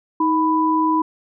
sine tone pair together, 315.4 / 992 Hz, D#4 / B5, +24 / +7 cents, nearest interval octave + minor sixth, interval 1983 cents, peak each -18 / -17 dBFS, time 0.2-1.02 s, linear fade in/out 5 ms, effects none

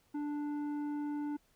sine tone with tanh clipping, 293.7 Hz, D4, in tune, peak -36 dBFS, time 0.14-1.37 s, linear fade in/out 10 ms, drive 9 dB, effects pink hiss -71 dBFS RMS until 1.55 s

